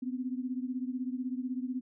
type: beating tone pair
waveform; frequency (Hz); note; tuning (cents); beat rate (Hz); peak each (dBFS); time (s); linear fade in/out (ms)
sine; 249.1 / 265.1; B3 / C4; +15 / +23; 16; -34 / -37; 0.02-1.81; 10
effects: none